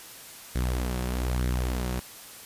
sawtooth tone with flanger, 62.1 Hz, B1, 10 cents sharp, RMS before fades -28 dBFS, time 0.55-2 s, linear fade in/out 10 ms, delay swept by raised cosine 0.51 to 5.51 ms, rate 1.1 Hz, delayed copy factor +0.5, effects white hiss -45 dBFS RMS until 2.45 s + resampled to 32000 Hz

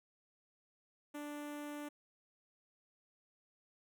sawtooth tone with notch filter, 293.7 Hz, D4, in tune, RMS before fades -45 dBFS, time 1.14-1.89 s, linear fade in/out 10 ms, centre 4600 Hz, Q 1.4, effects none

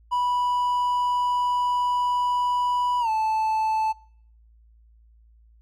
triangle tone with pitch glide, 983 to 875.8 Hz, B5 to A5, -8 to -8 cents, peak -19 dBFS, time 0.11-3.93 s, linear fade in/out 20 ms, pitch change -200 cents, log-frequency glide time 3-3.09 s, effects noise-tail reverb RT60 0.6 s tail -24 dB re dry + added 56 Hz sine -52 dBFS peak until 5.61 s

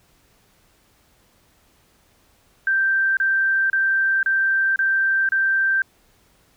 sine tone bursts, 1568 Hz, G6, in tune, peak -16 dBFS, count 6, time 2.67-5.82 s, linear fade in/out 2 ms, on 500 ms, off 30 ms, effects pink hiss -59 dBFS RMS until 6.56 s

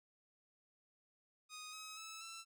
10% pulse tone with pitch steps, 1244.5 / 1274.3 / 1304.9 / 1336.1 Hz, D#6 / D#6 / E6 / E6, 0 / +41 / -18 / +23 cents, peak -40 dBFS, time 1.49-2.45 s, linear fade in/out 50 ms, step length 240 ms, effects none

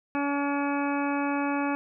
harmonic tone, 284 Hz, C#4, 42 cents sharp, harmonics 1 / 2 / 3 / 4 / 5 / 6 / 8 / 9, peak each -27 / -35 / -32 / -36 / -37 / -39 / -41 / -39 dBFS, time 0.15-1.75 s, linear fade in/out 0 ms, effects none

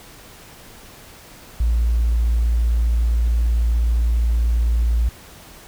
triangle tone, 57.7 Hz, A#1, 17 cents flat, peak -11 dBFS, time 1.6-5.09 s, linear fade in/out 5 ms, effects tanh soft clip ceiling -12 dBFS + pink hiss -43 dBFS RMS until 5.67 s

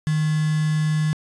sine tone with quantisation, 154.6 Hz, D#3, 11 cents flat, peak -18 dBFS, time 0.07-1.13 s, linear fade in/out 0 ms, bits 5, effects resampled to 22050 Hz

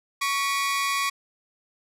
sawtooth tone cluster, 1115 / 1937 / 2425 Hz, C#6 / B6 / D#7, +10 / -34 / -45 cents, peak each -21 / -28 / -27 dBFS, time 0.21-1.1 s, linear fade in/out 10 ms, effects low-pass 12000 Hz 12 dB/octave

